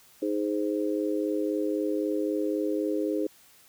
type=harmonic tone; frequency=103.83 Hz; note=G#2; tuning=in tune; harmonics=3 / 4 / 5; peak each=-28 / -30 / -32 dBFS; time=0.22-3.27 s; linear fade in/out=5 ms; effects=white hiss -57 dBFS RMS until 3.68 s